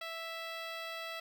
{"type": "tone with notch filter", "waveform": "10% pulse", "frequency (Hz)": 659.3, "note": "E5", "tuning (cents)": 0, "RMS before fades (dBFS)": -42, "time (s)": [0.01, 1.2], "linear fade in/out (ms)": 5, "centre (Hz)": 10000, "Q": 0.98, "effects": []}